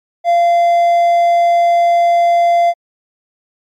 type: tone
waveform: triangle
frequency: 689 Hz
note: F5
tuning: 24 cents flat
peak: -6 dBFS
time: 0.24-2.74 s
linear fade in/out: 50 ms
effects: MP3 96 kbps